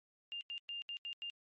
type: tone bursts at uneven times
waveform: sine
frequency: 2803 Hz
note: F7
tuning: 6 cents sharp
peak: -40 dBFS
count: 6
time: 0.32-0.41 / 0.5-0.58 / 0.69-0.82 / 0.89-0.97 / 1.05-1.13 / 1.22-1.3 s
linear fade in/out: 0 ms
effects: MP3 32 kbps

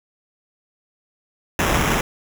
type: noise with sample-and-hold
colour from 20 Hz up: pink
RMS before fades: -19 dBFS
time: 1.59-2.01 s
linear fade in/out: 2 ms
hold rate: 4410 Hz
effects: none

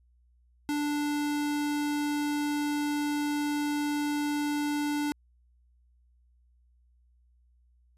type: tone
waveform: square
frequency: 293.7 Hz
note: D4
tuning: in tune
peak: -28 dBFS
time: 0.69-5.12 s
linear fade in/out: 0 ms
effects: added 60 Hz sine -61 dBFS peak until 7.97 s + resampled to 32000 Hz

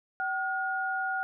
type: tone pair together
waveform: sine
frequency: 764 / 1433.9 Hz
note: G5 / F6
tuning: -45 / +45 cents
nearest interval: major seventh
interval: 1090 cents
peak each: -32 / -30 dBFS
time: 0.2-1.23 s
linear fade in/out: 0 ms
effects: none

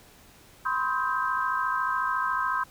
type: tone cluster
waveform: sine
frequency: 1007 / 1061 / 1273 / 1572 Hz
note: B5 / C6 / D#6 / G6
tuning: +33 / +24 / +39 / +4 cents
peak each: -30 dBFS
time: 0.65-2.64 s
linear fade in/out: 10 ms
effects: pink hiss -54 dBFS RMS until 2.7 s

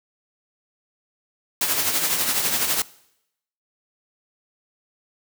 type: noise with tremolo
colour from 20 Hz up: white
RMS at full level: -20 dBFS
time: 1.61-2.82 s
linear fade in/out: 2 ms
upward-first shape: triangle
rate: 12 Hz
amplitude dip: 55%
effects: noise-tail reverb RT60 0.8 s tail -21 dB re dry + high-pass 100 Hz 12 dB/octave

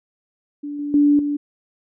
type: tone with level steps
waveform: sine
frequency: 290.5 Hz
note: D4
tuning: 19 cents flat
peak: -26 / -23 / -11 / -19 dBFS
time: 0.63-1.37 s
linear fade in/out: 10 ms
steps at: 0.79 / 0.94 / 1.19 s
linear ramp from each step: 2 ms
effects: none

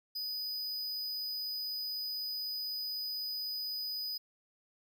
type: tone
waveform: square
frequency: 4978 Hz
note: D#8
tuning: in tune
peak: -36 dBFS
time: 0.15-4.18 s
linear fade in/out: 10 ms
effects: 13-bit

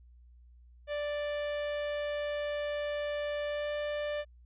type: tone with pitch glide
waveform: 45% pulse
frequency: 587.3 to 590.7 Hz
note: D5 to D5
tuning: 0 to +10 cents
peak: -32 dBFS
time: 0.87-4.25 s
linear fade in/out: 50 ms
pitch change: +10 cents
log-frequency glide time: 3.47-3.72 s
effects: added 60 Hz sine -54 dBFS peak until 4.45 s + resampled to 8000 Hz

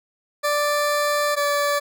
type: tone pair in turn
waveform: 20% pulse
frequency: 587.3 / 577.9 Hz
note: D5 / D5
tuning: 0 / -28 cents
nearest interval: unison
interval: 28 cents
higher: first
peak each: -14 dBFS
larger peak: neither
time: 0.43-1.36 / 1.36-1.8 s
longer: first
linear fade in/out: 20 ms
effects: none

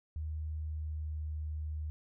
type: tone with pitch glide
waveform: sine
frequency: 77.5 to 76.7 Hz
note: D#2 to D#2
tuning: -6 to -24 cents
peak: -35 dBFS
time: 0.16-1.9 s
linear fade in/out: 0 ms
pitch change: -18 cents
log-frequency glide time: 0.54-1.3 s
effects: none

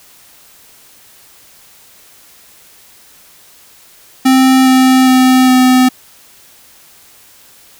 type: tone with pitch steps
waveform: square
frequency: 261.6 / 259.5 / 257.4 / 255.3 Hz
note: C4 / C4 / C4 / C4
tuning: 0 / -14 / -28 / -42 cents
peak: -6 dBFS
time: 4.25-5.89 s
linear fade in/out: 10 ms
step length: 410 ms
effects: white hiss -43 dBFS RMS until 7.79 s

